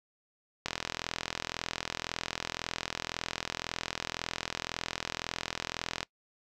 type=click train; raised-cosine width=0.2 ms; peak=-14 dBFS; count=226; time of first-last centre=0.66-6.03 s; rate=41.9 Hz; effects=noise-tail reverb RT60 0.1 s tail -23 dB re dry